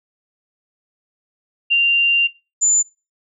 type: tone pair in turn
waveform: sine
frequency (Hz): 2780 / 7070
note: F7 / A8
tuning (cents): -9 / +7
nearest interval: octave + major third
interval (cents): 1616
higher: second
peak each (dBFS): -11 / -12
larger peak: first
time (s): 1.7-2.28 / 2.61-2.83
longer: first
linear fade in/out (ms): 20
effects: noise-tail reverb RT60 0.3 s tail -23 dB re dry